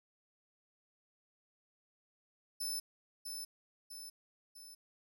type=tone with echo; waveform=20% pulse; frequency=5274 Hz; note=E8; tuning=in tune; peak=-31 dBFS; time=2.6-2.8 s; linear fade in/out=10 ms; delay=650 ms; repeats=3; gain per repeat=-5 dB; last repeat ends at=4.75 s; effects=none